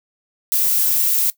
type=noise; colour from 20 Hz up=violet; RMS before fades=-17 dBFS; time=0.52-1.3 s; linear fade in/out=0 ms; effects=noise-tail reverb RT60 0.1 s tail -18 dB re dry